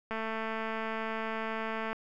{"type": "click train", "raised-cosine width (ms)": 0.5, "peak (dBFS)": -21, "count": 405, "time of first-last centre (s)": [0.11, 1.93], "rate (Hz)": 222, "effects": []}